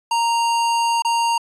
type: tone with dropouts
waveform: square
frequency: 930 Hz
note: A#5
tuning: 4 cents flat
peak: -17 dBFS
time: 0.11-1.38 s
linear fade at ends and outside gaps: 5 ms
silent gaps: 1.022-1.048 s
effects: resampled to 22050 Hz